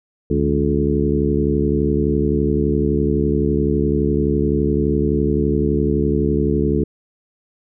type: harmonic tone with a mistuned harmonic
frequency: 71.8 Hz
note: D2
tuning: 39 cents flat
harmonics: 1 / 2 / 3 / 4 / 5 / 6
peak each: -22 / -22 / -22 / -22 / -22 / -22 dBFS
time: 0.3-6.84 s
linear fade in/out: 5 ms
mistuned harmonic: 2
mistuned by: +100 cents
effects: none